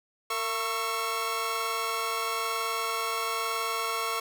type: tone cluster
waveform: sawtooth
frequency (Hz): 457.3 / 677 / 1102 / 1333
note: A#4 / E5 / C#6 / E6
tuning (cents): -33 / +46 / -11 / +19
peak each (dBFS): -32 / -35 / -27 / -31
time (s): 0.3-4.2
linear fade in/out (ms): 5
effects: none